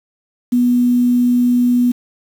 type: tone with quantisation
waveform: sine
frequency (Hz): 244.7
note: B3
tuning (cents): -16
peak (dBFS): -10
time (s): 0.52-1.92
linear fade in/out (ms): 10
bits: 6
effects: none